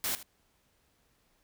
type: noise with echo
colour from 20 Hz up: white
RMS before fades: -32 dBFS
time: 0.04-0.15 s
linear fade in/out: 0 ms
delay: 78 ms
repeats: 1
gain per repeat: -15 dB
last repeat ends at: 0.228 s
effects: pink hiss -71 dBFS RMS until 1.43 s